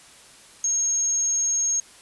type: tone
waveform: sine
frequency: 6520 Hz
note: G#8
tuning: 33 cents flat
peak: -20 dBFS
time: 0.64-1.8 s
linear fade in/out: 2 ms
effects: white hiss -49 dBFS RMS until 2.01 s + resampled to 24000 Hz